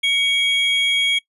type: tone pair together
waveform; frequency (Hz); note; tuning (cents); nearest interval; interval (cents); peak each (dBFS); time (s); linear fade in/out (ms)
triangle; 2248 / 3281; C#7 / G#7; +24 / -22; perfect fifth; 654; -18 / -16; 0.03-1.19; 10
effects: noise-tail reverb RT60 0.1 s tail -21 dB re dry + resampled to 32000 Hz